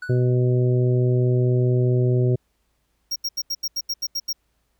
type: tone with exponential decay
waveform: triangle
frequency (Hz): 1480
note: F#6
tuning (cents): 0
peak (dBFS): -26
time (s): 0.02-0.36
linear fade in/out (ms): 5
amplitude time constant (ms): 73
type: harmonic tone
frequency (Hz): 124.6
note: B2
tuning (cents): +16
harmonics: 1 / 2 / 3 / 4 / 5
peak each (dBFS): -17 / -30 / -23 / -32 / -34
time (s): 0.09-2.36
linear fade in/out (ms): 10
type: tone bursts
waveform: square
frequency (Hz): 5588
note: F8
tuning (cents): 0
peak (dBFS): -23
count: 10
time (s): 3.11-4.33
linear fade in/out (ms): 10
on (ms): 50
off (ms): 80
effects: added 55 Hz sine -70 dBFS peak until 4.79 s + pink hiss -71 dBFS RMS until 4.79 s